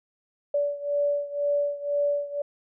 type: beating tone pair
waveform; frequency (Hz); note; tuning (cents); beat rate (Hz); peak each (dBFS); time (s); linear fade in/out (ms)
sine; 576 / 578; D5 / D5; -34 / -28; 2; -25 / -28; 0.54-2.42; 5
effects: none